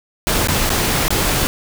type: noise with dropouts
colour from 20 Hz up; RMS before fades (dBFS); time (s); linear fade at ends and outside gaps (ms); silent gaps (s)
pink; -17; 0.27-1.47; 0; 0.472-0.485 / 0.693-0.702 / 1.081-1.105
effects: none